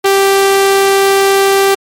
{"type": "tone", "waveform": "sawtooth", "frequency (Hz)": 392, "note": "G4", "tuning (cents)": 0, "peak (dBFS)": -3, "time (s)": [0.04, 1.75], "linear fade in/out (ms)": 10, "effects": ["MP3 64 kbps"]}